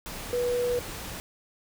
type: tone in noise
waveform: sine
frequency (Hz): 488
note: B4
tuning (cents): -21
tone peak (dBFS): -24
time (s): 0.33-0.79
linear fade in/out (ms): 0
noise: pink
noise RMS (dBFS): -38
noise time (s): 0.06-1.2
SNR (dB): +11
effects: none